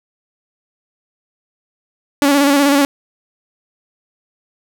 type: tone with vibrato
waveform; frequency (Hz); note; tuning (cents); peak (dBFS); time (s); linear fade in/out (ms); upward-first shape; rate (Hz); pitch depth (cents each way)
sawtooth; 282.5; C#4; +33; -6; 2.22-2.85; 0; square; 16; 36
effects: none